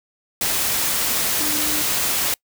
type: tone in noise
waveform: sine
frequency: 301.2 Hz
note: D4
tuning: 44 cents sharp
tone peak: -29 dBFS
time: 1.4-1.82 s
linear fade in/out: 2 ms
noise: white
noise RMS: -21 dBFS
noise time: 0.41-2.34 s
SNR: -11 dB
effects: noise-tail reverb RT60 0.1 s tail -26 dB re dry